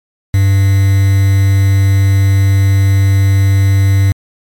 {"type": "tone with quantisation", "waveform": "triangle", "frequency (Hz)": 98, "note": "G2", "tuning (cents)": 0, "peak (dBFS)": -4, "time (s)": [0.34, 4.12], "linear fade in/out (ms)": 0, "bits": 4, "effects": ["MP3 96 kbps"]}